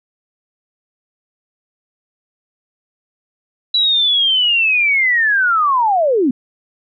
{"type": "linear sweep", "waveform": "sine", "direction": "down", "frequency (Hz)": [3951, 231.7], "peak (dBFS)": -11, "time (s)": [3.74, 6.31], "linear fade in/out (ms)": 5, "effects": []}